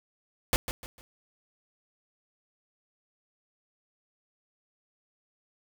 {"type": "noise with echo", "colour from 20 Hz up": "pink", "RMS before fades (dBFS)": -23, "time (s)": [0.53, 0.56], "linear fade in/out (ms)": 0, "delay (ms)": 150, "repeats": 3, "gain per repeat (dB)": -10, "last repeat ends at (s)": 1.01, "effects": []}